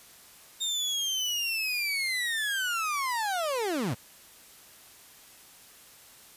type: linear sweep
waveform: 30% pulse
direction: down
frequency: 3684 to 94.4 Hz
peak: -25 dBFS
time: 0.6-3.95 s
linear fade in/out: 20 ms
effects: white hiss -53 dBFS RMS until 6.36 s + resampled to 32000 Hz